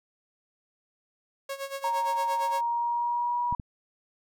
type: tone with tremolo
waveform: sawtooth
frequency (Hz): 549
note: C#5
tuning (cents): -17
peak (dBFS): -27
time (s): 1.49-2.61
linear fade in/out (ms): 5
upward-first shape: sine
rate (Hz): 8.7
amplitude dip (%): 80
type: tone with pitch glide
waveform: sine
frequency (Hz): 932.3 to 965.2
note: A#5 to B5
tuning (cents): 0 to -40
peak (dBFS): -25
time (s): 1.84-3.55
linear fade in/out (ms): 2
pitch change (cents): +60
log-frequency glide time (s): 2.41-3.4
type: clicks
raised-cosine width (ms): 5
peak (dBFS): -24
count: 2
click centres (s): 3.526 / 3.598
effects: none